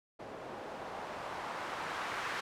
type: noise with low-pass filter sweep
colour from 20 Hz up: blue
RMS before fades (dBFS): -41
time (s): 0.19-2.41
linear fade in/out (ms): 10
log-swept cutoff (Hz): 550 to 1500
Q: 1.2
effects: none